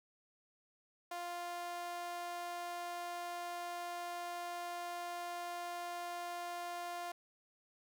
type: tone with high-pass filter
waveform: sawtooth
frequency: 349.2 Hz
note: F4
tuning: in tune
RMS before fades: -43 dBFS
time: 1.11-7.12 s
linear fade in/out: 5 ms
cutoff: 700 Hz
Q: 2.2
effects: none